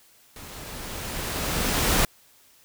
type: noise with level ramp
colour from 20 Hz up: pink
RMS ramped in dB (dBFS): -42 to -20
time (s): 0.36-2.05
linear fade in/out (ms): 2
effects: white hiss -57 dBFS RMS until 2.64 s